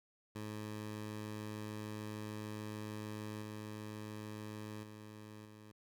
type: tone with level steps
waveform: 15% pulse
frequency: 106.7 Hz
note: G#2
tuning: 47 cents sharp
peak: -36 / -38 / -44 / -48 dBFS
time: 0.35-5.72 s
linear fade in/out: 10 ms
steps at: 3.42 / 4.83 / 5.45 s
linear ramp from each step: 2 ms
effects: none

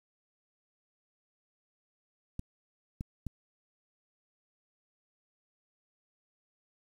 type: clicks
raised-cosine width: 5 ms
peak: -24 dBFS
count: 3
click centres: 2.394 / 3.009 / 3.267 s
effects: 9-bit

